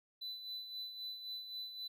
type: tone with tremolo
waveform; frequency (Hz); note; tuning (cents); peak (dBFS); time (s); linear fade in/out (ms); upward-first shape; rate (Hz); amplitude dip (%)
triangle; 3997; B7; +20; -39; 0.21-1.88; 10; sine; 3.8; 55
effects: none